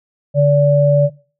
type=tone pair together; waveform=sine; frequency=144.5 / 578 Hz; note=D3 / D5; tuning=-28 / -28 cents; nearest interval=2 octaves; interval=2400 cents; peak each=-11 dBFS; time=0.34-1.1 s; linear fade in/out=50 ms; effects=noise-tail reverb RT60 0.4 s tail -20 dB re dry